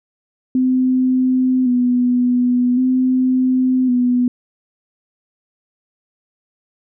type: tone with vibrato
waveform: sine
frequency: 251.7 Hz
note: B3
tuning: 33 cents sharp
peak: -12 dBFS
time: 0.55-4.28 s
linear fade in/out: 2 ms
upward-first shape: square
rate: 0.45 Hz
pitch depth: 33 cents each way
effects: none